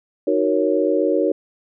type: chord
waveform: sine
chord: D# minor seventh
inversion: none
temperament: equal with one note detuned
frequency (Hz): 311.1 / 371.3 / 466.2 / 554.4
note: D#4 / F#4 / A#4 / C#5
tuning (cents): 0 / +6 / 0 / 0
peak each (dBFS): -21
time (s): 0.27-1.32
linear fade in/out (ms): 5
effects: none